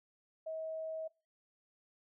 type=tone; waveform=sine; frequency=639 Hz; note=D#5; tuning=46 cents sharp; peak=-38 dBFS; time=0.46-1.08 s; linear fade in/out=10 ms; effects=noise-tail reverb RT60 0.3 s tail -22 dB re dry